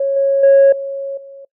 sine tone with level steps, 550 Hz, C#5, 14 cents flat, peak -13 / -10 / -3 / -20 / -32 dBFS, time 0-1.45 s, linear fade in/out 5 ms, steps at 0.16 / 0.43 / 0.72 / 1.17 s, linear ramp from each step 5 ms, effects noise-tail reverb RT60 0.1 s tail -23 dB re dry + tanh soft clip ceiling -3 dBFS

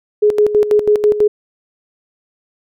sine tone with tremolo, 419.3 Hz, G#4, 17 cents sharp, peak -7 dBFS, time 0.22-1.28 s, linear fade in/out 10 ms, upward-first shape square, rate 6.1 Hz, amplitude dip 70%, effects none

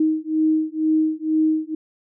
sine beating tone pair, 312.6 / 314.7 Hz, D#4 / D#4, +8 / +20 cents, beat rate 2.1 Hz, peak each -20 dBFS, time 0-1.75 s, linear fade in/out 5 ms, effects none

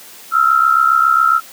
sine tone pair together, 1304 / 1371.3 Hz, E6 / F6, -19 / -32 cents, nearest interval minor second, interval 87 cents, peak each -12 dBFS, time 0.31-1.41 s, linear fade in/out 50 ms, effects white hiss -38 dBFS RMS until 1.52 s + high-pass 150 Hz 12 dB/octave

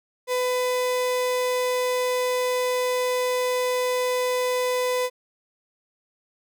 35% pulse tone, 501 Hz, B4, 25 cents sharp, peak -20 dBFS, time 0.27-5.1 s, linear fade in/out 50 ms, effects none

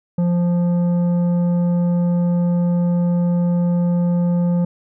sine tone with tanh clipping, 174.61 Hz, F3, in tune, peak -16 dBFS, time 0.18-4.65 s, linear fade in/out 5 ms, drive 9 dB, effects none

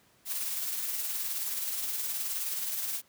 blue noise with tremolo, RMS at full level -32 dBFS, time 0.25-3.02 s, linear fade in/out 50 ms, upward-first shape sine, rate 19 Hz, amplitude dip 35%, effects pink hiss -64 dBFS RMS until 3.08 s + high-pass 100 Hz 12 dB/octave

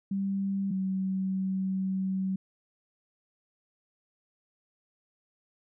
sine tone pair in turn, 195.9 / 189.99 Hz, G3 / F#3, -1 / +46 cents, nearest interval minor second, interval 53 cents, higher first, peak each -27 dBFS, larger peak neither, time 0.11-0.71 / 0.71-2.36 s, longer second, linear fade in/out 5 ms, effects none

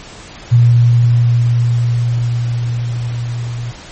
sine tone with level ramp, 119.2 Hz, A#2, 39 cents sharp, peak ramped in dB -4 to -19 dBFS, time 0.51-3.72 s, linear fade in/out 20 ms, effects pink hiss -34 dBFS RMS until 3.91 s + MP3 32 kbps

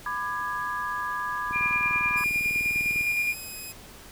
sine chord, G# diminished, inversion first, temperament just, 996.7 / 1196.1 / 1661.2 Hz, B5 / D6 / G#6, +16 / +31 / 0 cents, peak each -32 dBFS, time 0.06-2.24 s, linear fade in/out 2 ms
click train, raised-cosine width 3 ms, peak -26 dBFS, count 31, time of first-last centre 1.51-3.01 s, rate 20 Hz
sine tone with tremolo, 2400 Hz, D7, 37 cents sharp, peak -22 dBFS, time 1.52-3.35 s, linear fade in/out 50 ms, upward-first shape square, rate 9.7 Hz, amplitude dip 30%
5% pulse tone with pitch glide, 2500 to 2523 Hz, D#7 to D#7, +8 to +23 cents, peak -28 dBFS, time 2.16-3.73 s, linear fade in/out 20 ms, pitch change +15 cents, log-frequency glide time 2.36-2.75 s
effects pink hiss -47 dBFS RMS until 4.11 s

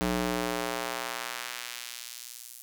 square tone with high-pass filter sweep, 60.4 Hz, B1, 38 cents flat, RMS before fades -34 dBFS, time 0.01-2.62 s, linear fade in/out 0 ms, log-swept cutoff 160 to 9600 Hz, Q 0.75, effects none

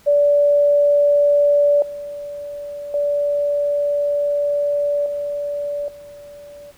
sine tone with level steps, 579 Hz, D5, 25 cents flat, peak -11 / -27 / -16 / -21 / -36 dBFS, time 0.06-6.72 s, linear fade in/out 20 ms, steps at 1.82 / 2.94 / 5.06 / 5.88 s, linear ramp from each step 2 ms, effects pink hiss -51 dBFS RMS until 6.77 s

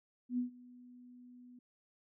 sine tone with ADSR envelope, 246.9 Hz, B3, in tune, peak -30 dBFS, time 0.29-1.59 s, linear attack 90 ms, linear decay 120 ms, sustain -23 dB, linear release 4 ms, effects none

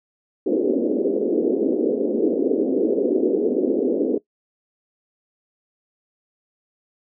white band-pass noise, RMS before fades -20 dBFS, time 0.46-4.18 s, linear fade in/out 5 ms, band 240 to 480 Hz, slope 48 dB/octave, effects noise-tail reverb RT60 0.1 s tail -20 dB re dry

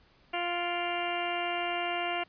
harmonic tone with a mistuned harmonic, 349.2 Hz, F4, in tune, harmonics 1 / 2 / 3 / 4 / 5 / 6 / 7 / 8 / 9, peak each -38 / -33 / -40 / -40 / -43 / -41 / -40 / -37 / -48 dBFS, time 0.33-2.24 s, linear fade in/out 10 ms, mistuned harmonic 7, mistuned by -63 cents, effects pink hiss -63 dBFS RMS until 2.28 s + resampled to 11025 Hz

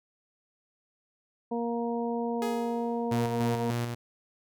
harmonic tone, 234.8 Hz, A#3, 13 cents sharp, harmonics 1 / 2 / 3 / 4, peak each -31 / -32 / -37 / -38 dBFS, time 1.51-3.71 s, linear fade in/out 10 ms
sawtooth tone with exponential decay, 418.2 Hz, G#4, 12 cents sharp, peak -27 dBFS, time 2.42-3.21 s, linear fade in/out 1 ms, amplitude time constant 170 ms
sawtooth tone with tremolo, 119.2 Hz, A#2, 39 cents sharp, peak -24 dBFS, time 3.11-3.95 s, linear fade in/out 10 ms, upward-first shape square, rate 3.4 Hz, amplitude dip 40%
effects none

